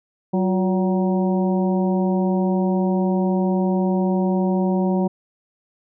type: harmonic tone with a mistuned harmonic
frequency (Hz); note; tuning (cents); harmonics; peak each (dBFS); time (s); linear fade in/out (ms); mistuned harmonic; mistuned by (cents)
188.1; F#3; +29; 1 / 2 / 3 / 4 / 5; -18 / -24 / -28 / -30 / -32; 0.33-5.08; 10; 2; -76
effects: none